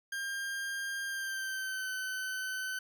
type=tone with pitch glide; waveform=40% pulse; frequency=1601 to 1520.8 Hz; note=G6 to F#6; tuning=+36 to +47 cents; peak=-34 dBFS; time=0.12-2.79 s; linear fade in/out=5 ms; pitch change=-89 cents; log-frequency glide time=1.05-1.9 s; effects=none